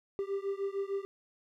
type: beating tone pair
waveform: triangle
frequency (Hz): 392 / 398.6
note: G4 / G4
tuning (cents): 0 / +29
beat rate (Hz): 6.6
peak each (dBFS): -33 / -34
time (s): 0.19-1.05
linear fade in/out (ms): 0
effects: none